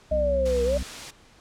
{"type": "linear two-way sweep", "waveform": "sine", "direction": "down then up", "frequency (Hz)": [624, 470.8, 596], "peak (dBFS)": -21, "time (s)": [0.11, 0.78], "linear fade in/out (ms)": 10, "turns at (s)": 0.64}
{"type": "harmonic tone", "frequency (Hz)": 64.2, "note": "C2", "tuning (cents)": -32, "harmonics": [1, 3, 4], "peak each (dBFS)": [-27, -37, -39], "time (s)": [0.11, 0.83], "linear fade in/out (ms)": 5}
{"type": "noise", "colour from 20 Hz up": "white", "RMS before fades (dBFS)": -37, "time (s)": [0.45, 1.11], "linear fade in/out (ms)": 10}
{"effects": ["pink hiss -54 dBFS RMS until 1.4 s", "low-pass 7000 Hz 12 dB/octave"]}